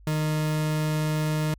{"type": "tone", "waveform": "40% pulse", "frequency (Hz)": 154.1, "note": "D#3", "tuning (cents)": -16, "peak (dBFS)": -22, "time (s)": [0.07, 1.54], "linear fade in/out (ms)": 2, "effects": ["added 50 Hz sine -47 dBFS peak until 1.58 s", "MP3 96 kbps"]}